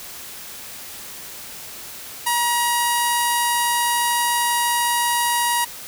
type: tone with low-pass filter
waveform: sawtooth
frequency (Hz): 953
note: A#5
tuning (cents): +38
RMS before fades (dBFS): -20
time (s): 2.26-5.65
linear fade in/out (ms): 10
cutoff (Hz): 11000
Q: 4.3
effects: white hiss -36 dBFS RMS until 5.87 s